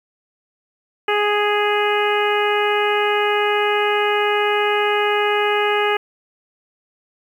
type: harmonic tone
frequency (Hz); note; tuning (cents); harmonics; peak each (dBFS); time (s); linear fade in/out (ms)
415.3; G#4; 0; 1 / 2 / 3 / 4 / 5 / 6 / 7; -19 / -22 / -24 / -25 / -26 / -27 / -27; 1.08-5.97; 5
effects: 8-bit

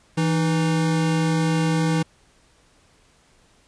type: tone pair together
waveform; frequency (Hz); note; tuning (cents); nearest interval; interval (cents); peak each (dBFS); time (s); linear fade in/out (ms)
square; 163.5 / 308.6; E3 / D#4; -14 / -14; major seventh; 1100; -20 / -26; 0.17-2.03; 10
effects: pink hiss -58 dBFS RMS until 3.67 s + resampled to 22050 Hz

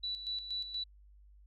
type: tone with tremolo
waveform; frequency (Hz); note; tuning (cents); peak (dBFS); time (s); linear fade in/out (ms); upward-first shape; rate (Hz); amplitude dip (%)
sine; 3951; B7; 0; -34; 0.03-0.84; 10; square; 4.2; 60
effects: added 50 Hz sine -56 dBFS peak until 1.46 s

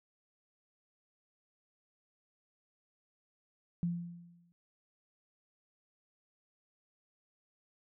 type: tone with exponential decay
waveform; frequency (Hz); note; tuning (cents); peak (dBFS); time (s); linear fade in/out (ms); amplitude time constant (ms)
sine; 172.4; F3; -22; -28; 3.83-4.52; 0; 150
effects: none

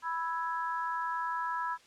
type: chord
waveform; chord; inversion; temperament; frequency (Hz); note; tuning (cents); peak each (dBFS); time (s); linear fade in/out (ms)
sine; E major; second; equal; 987.8 / 1318.5 / 1661.2; B5 / E6 / G#6; 0 / 0 / 0; -33 / -37 / -39; 0.02-1.78; 50
effects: white hiss -60 dBFS RMS until 1.86 s + low-pass 6000 Hz 12 dB/octave

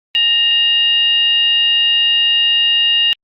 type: tone with frequency modulation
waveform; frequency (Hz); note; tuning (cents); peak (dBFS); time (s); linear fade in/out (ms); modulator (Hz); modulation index
sine; 2830; F7; +22; -10; 0.15-3.13; 0; 976; 0.42
effects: Opus 32 kbps

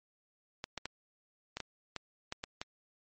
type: clicks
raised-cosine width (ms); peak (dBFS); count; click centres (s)
0.2; -20; 9; 0.641 / 0.777 / 0.856 / 1.57 / 1.603 / 1.963 / 2.324 / 2.439 / 2.615
effects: MP3 32 kbps

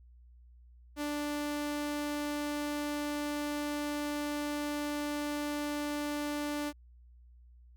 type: tone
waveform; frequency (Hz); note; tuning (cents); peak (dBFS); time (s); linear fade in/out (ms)
sawtooth; 293.7; D4; 0; -29; 0.96-6.73; 50
effects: added 60 Hz sine -54 dBFS peak until 7.76 s

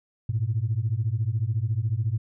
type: beating tone pair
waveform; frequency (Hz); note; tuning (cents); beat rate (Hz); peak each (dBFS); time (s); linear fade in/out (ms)
sine; 103.8 / 117.8; G#2 / A#2; 0 / +19; 14; -25; 0.29-2.18; 5
effects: tanh soft clip ceiling -16 dBFS

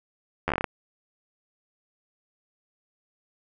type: slowing click train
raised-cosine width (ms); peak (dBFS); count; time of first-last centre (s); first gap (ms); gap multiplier
0.5; -10; 9; 0.48-0.643; 11; 1.17
effects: none

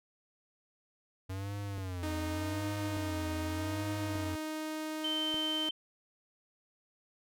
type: tone with vibrato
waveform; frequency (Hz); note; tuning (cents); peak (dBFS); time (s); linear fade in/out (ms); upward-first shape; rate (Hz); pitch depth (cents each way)
square; 93.1; F#2; +11; -37; 1.29-4.36; 10; sine; 0.85; 150
type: click train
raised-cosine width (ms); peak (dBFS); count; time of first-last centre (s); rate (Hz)
2; -32; 4; 1.78-5.343; 0.842
type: tone with pitch glide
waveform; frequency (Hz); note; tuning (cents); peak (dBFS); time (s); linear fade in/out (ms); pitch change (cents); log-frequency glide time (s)
sawtooth; 308.7 to 311.2; D#4 to D#4; -14 to 0; -32; 2.03-5.69; 2; +14; 2.81-3.65
type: tone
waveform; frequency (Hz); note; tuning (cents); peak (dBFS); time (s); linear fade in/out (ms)
sine; 3094; G7; -23; -32; 5.04-5.71; 5
effects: none

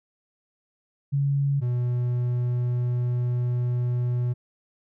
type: tone pair in turn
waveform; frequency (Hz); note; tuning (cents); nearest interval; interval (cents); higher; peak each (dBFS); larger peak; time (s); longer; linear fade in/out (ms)
sine / triangle; 140.2 / 122.57; C#3 / B2; +20 / -13; major second; 233; first; -20; neither; 1.12-1.61 / 1.61-4.34; second; 20
effects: none

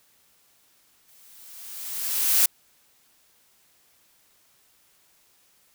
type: noise with exponential growth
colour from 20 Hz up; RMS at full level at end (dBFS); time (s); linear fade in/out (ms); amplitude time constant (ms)
blue; -17; 1.08-2.46; 5; 300
effects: white hiss -62 dBFS RMS until 5.74 s

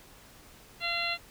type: harmonic tone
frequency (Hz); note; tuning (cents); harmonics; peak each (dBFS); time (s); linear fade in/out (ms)
686; F5; -31; 1 / 2 / 3 / 4 / 5 / 6; -38 / -38 / -35 / -33 / -39 / -35; 0.8-1.18; 50
effects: pink hiss -54 dBFS RMS until 1.3 s

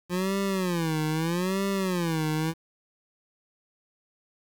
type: tone with vibrato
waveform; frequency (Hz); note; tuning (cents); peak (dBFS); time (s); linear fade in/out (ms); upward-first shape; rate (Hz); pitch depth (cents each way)
25% pulse; 174.61; F3; 0; -21; 0.09-2.54; 50; sine; 0.79; 210
effects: 8-bit

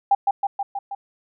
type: tone with echo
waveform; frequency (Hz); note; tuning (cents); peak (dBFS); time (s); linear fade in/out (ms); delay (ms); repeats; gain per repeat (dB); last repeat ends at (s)
sine; 798; G5; +31; -12; 0.11-0.15; 5; 160; 5; -3; 0.95
effects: none

